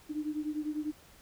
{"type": "beating tone pair", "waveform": "sine", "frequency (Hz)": [300.1, 310.1], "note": ["D4", "D#4"], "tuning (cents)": [38, -6], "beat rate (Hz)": 10, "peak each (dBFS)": [-34, -37], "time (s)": [0.09, 0.92], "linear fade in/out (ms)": 20, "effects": ["pink hiss -58 dBFS RMS until 1.21 s"]}